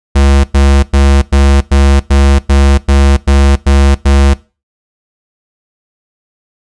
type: tone bursts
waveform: square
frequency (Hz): 69.3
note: C#2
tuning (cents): 0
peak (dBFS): -5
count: 11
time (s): 0.15-4.34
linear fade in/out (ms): 10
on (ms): 290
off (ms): 100
effects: noise-tail reverb RT60 0.3 s tail -19 dB re dry + resampled to 22050 Hz